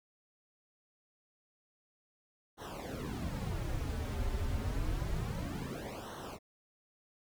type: noise with flanger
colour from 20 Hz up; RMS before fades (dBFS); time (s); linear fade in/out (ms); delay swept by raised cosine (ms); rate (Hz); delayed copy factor
brown; -37; 2.57-6.39; 50; 0.41 to 6.31; 0.28; -1
effects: none